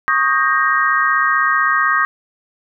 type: chord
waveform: sine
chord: Eb dominant seventh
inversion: third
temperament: equal with one note detuned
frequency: 1108.7 / 1244.5 / 1590.8 / 1864.7 Hz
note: Db6 / Eb6 / G6 / Bb6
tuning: 0 / 0 / +25 / 0 cents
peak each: -19 / -17 / -18 / -18 dBFS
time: 0.08-2.05 s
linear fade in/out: 0 ms
effects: none